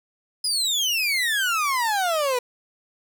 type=exponential sweep; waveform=30% pulse; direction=down; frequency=5080 to 479.9 Hz; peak=-18 dBFS; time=0.44-2.39 s; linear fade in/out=5 ms; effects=none